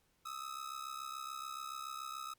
45% pulse ring-modulated tone, 1275 Hz, D#6, 42 cents sharp, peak -39 dBFS, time 0.25-2.34 s, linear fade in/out 10 ms, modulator 33.5 Hz, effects pink hiss -75 dBFS RMS until 2.38 s + Opus 48 kbps

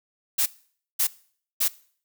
blue noise bursts, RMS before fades -22 dBFS, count 3, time 0.38-1.683 s, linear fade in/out 10 ms, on 81 ms, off 530 ms, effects noise-tail reverb RT60 0.5 s tail -20 dB re dry

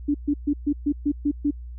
sine tone bursts, 290.1 Hz, D4, 21 cents flat, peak -18 dBFS, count 8, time 0.08-1.51 s, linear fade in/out 10 ms, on 65 ms, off 130 ms, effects added 60 Hz sine -34 dBFS peak until 1.78 s

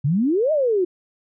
sine exponential two-way sweep, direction up then down, 130 to 643 to 346.3 Hz, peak -16 dBFS, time 0.04-0.85 s, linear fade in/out 10 ms, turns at 0.52 s, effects none

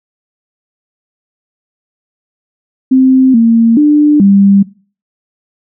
sine tone with pitch steps, 261.1 / 229.2 / 297.2 / 198.2 Hz, C4 / A#3 / D4 / G3, -3 / -29 / +21 / +19 cents, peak -3 dBFS, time 2.91-4.63 s, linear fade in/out 10 ms, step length 430 ms, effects noise-tail reverb RT60 0.4 s tail -21 dB re dry

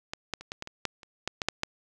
clicks, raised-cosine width 0.2 ms, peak -16 / -13 / -26 / -18 / -18 / -23 / -11 / -30 / -12 / -12 / -7 / -10 dBFS, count 12, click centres 0.135 / 0.337 / 0.41 / 0.519 / 0.624 / 0.674 / 0.853 / 1.032 / 1.276 / 1.418 / 1.486 / 1.634 s, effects none

